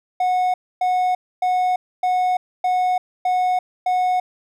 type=tone bursts; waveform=triangle; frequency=732 Hz; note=F#5; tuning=19 cents flat; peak=-14 dBFS; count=7; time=0.2-4.2 s; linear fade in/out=5 ms; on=340 ms; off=270 ms; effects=none